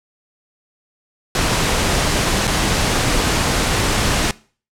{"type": "noise with dropouts", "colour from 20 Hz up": "pink", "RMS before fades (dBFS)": -17, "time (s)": [1.35, 4.31], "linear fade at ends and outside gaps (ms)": 1, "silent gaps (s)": [2.471, 2.476], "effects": ["noise-tail reverb RT60 0.4 s tail -21 dB re dry", "low-pass 9000 Hz 12 dB/octave"]}